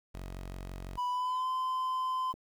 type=tone; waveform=sawtooth; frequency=46 Hz; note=F#1; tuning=9 cents flat; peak=-36 dBFS; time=0.14-0.98 s; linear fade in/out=10 ms
type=tone with pitch glide; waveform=triangle; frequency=987.8 to 1028 Hz; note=B5 to C6; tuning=0 to -31 cents; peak=-28 dBFS; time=0.97-2.33 s; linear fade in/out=20 ms; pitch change=+69 cents; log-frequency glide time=1.08-1.48 s
type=click; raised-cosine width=2 ms; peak=-32 dBFS; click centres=2.34 s
effects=10-bit